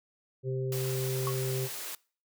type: harmonic tone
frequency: 130.7 Hz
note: C3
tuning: 1 cent flat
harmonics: 1 / 3 / 4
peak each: -31 / -34 / -43 dBFS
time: 0.43-1.69 s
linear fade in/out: 50 ms
type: high-pass noise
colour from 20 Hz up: white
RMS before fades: -39 dBFS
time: 0.72-1.95 s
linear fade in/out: 2 ms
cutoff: 310 Hz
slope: 24 dB/octave
type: tone with exponential decay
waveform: sine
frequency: 1108.7 Hz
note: C#6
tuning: in tune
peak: -28 dBFS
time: 1.27-1.38 s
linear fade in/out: 1 ms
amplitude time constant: 23 ms
effects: noise-tail reverb RT60 0.4 s tail -23 dB re dry